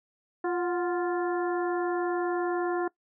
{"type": "harmonic tone with a mistuned harmonic", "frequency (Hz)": 349.2, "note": "F4", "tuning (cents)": 0, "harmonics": [1, 2, 3, 4, 5], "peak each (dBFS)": [-27, -33, -37, -39, -41], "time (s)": [0.44, 2.88], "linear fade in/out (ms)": 5, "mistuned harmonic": 2, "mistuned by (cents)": 66, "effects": ["noise-tail reverb RT60 0.1 s tail -21 dB re dry"]}